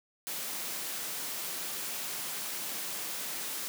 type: high-pass noise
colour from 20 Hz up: white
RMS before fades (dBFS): -37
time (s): 0.27-3.68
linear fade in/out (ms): 0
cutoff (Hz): 150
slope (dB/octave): 24
effects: none